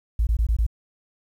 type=tone bursts; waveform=sine; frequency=55.4 Hz; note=A1; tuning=13 cents sharp; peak=-17 dBFS; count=5; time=0.19-0.665 s; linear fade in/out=5 ms; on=79 ms; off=20 ms; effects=9-bit